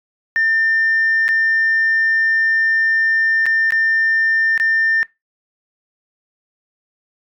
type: tone with dropouts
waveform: sine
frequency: 1800 Hz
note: A6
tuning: 39 cents sharp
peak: -12 dBFS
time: 0.36-5.03 s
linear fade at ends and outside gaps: 0 ms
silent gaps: 1.281-1.289 / 3.457-3.464 / 3.706-3.722 / 4.577-4.599 s
effects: noise-tail reverb RT60 0.2 s tail -22 dB re dry + tanh soft clip ceiling -9 dBFS